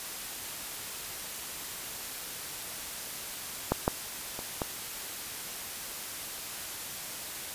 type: clicks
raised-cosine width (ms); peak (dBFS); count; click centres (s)
1; -10 / -9 / -23 / -15; 4; 3.72 / 3.879 / 4.391 / 4.618
effects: white hiss -39 dBFS RMS until 7.54 s + resampled to 32000 Hz